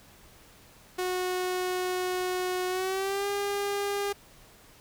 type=tone with pitch glide; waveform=sawtooth; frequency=365.7 to 403.4 Hz; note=F#4 to G4; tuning=-20 to +50 cents; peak=-24 dBFS; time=0.98-4.13 s; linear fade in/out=10 ms; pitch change=+170 cents; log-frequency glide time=2.68-3.27 s; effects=pink hiss -55 dBFS RMS until 4.8 s